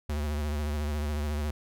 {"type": "tone with vibrato", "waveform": "square", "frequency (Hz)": 74.3, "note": "D2", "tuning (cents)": 21, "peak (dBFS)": -29, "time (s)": [0.09, 1.51], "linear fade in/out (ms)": 5, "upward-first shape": "sine", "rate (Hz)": 14, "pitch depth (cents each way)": 53, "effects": []}